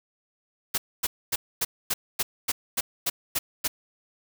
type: noise bursts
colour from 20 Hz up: white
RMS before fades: -25 dBFS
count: 11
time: 0.74-3.68 s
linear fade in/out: 10 ms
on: 40 ms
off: 250 ms
effects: none